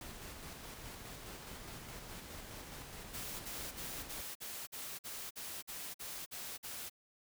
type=noise with tremolo; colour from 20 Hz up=pink; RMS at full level=-48 dBFS; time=0.01-4.21 s; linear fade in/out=2 ms; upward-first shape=square; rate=4.8 Hz; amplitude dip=25%
type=noise bursts; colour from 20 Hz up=white; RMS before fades=-45 dBFS; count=12; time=3.13-6.898 s; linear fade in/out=20 ms; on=270 ms; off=48 ms
effects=none